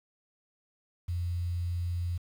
sine tone with quantisation, 87.31 Hz, F2, in tune, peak -29 dBFS, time 1.08-2.18 s, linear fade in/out 10 ms, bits 9, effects none

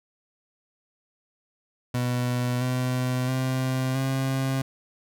30% pulse tone with pitch steps, 123.47 / 126.72 / 130.06 / 133.48 Hz, B2 / B2 / C3 / C3, 0 / +45 / -10 / +35 cents, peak -21 dBFS, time 1.94-4.62 s, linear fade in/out 5 ms, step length 670 ms, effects none

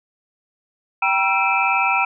sine tone cluster, 780 / 959 / 1341 / 2362 / 2589 Hz, G5 / A#5 / E6 / D7 / E7, -9 / +49 / +29 / +9 / -32 cents, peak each -22 dBFS, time 1.02-2.05 s, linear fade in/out 5 ms, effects none

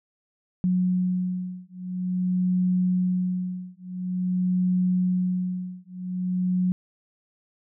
sine beating tone pair, 182 / 182.48 Hz, F#3 / F#3, -28 / -24 cents, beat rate 0.48 Hz, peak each -25 dBFS, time 0.64-6.72 s, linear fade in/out 0 ms, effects none

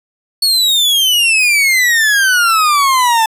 40% pulse exponential sweep, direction down, 4436 to 874 Hz, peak -8 dBFS, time 0.42-3.26 s, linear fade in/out 5 ms, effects resampled to 32000 Hz

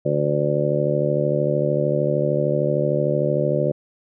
harmonic tone, 73.2 Hz, D2, 5 cents flat, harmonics 2 / 3 / 4 / 5 / 6 / 7 / 8, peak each -23 / -30 / -30 / -25 / -32 / -24 / -23 dBFS, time 0.05-3.72 s, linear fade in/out 10 ms, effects none

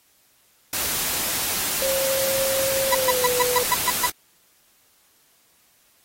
white noise, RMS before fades -25 dBFS, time 0.73-4.1 s, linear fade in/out 2 ms
sine tone with pitch glide, 537 to 495.3 Hz, C5 to B4, +45 to +5 cents, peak -23 dBFS, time 1.82-3.63 s, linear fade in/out 0 ms, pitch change -140 cents, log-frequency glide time 2.89-3.26 s
35% pulse tone bursts, 988 Hz, B5, in tune, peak -15 dBFS, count 8, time 2.92-4.062 s, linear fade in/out 5 ms, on 29 ms, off 130 ms
effects white hiss -60 dBFS RMS until 6.04 s + AAC 48 kbps

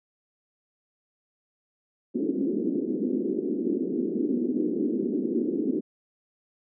white band-pass noise, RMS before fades -27 dBFS, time 2.14-5.81 s, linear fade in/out 20 ms, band 210 to 390 Hz, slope 48 dB/octave, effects none

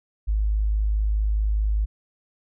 sine tone, 52.4 Hz, G#1, 16 cents sharp, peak -19 dBFS, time 0.27-1.86 s, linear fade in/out 20 ms, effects none

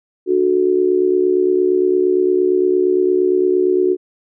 sine tone with amplitude modulation, 368 Hz, F#4, 9 cents flat, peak -8 dBFS, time 0.26-3.97 s, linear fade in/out 50 ms, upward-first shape sine, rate 68.7 Hz, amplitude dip 80%, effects none

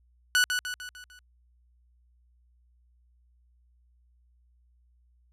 sawtooth tone with echo, 1480 Hz, F#6, in tune, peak -16 dBFS, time 0.35-0.44 s, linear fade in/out 0 ms, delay 150 ms, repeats 5, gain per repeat -6 dB, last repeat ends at 1.19 s, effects added 60 Hz sine -61 dBFS peak until 5.32 s + low-pass 12000 Hz 12 dB/octave

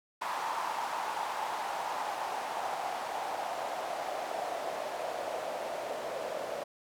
white noise with band-pass filter sweep, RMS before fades -36 dBFS, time 0.21-6.64 s, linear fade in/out 10 ms, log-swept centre 940 to 580 Hz, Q 4.2, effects none

